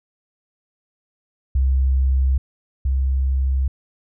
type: tone pair in turn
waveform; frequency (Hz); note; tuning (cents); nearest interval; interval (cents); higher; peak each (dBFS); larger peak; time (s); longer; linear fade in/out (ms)
sine; 66 / 66.33; C2 / C2; +16 / +24; unison; 8; second; -14 / -16; first; 1.55-2.38 / 2.85-3.68; neither; 5
effects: none